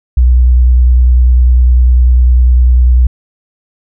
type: tone with vibrato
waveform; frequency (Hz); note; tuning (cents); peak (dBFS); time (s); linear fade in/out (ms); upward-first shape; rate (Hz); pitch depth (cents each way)
sine; 61.74; B1; 0; -3; 0.17-3.07; 5; sine; 10; 24
effects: none